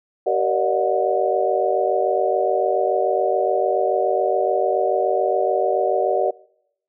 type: tone cluster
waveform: sine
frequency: 384.2 / 469.2 / 573 / 620 / 730 Hz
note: G4 / A#4 / D5 / D#5 / F#5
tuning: -35 / +11 / -43 / -6 / -24 cents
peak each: -23 dBFS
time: 0.26-6.31 s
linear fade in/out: 10 ms
effects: noise-tail reverb RT60 0.8 s tail -25 dB re dry